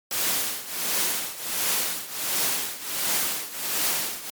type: noise with tremolo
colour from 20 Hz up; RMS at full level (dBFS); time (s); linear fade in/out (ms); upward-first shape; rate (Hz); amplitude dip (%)
white; -23; 0.11-4.3; 2; triangle; 1.4; 85
effects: high-pass 150 Hz 12 dB/octave + MP3 96 kbps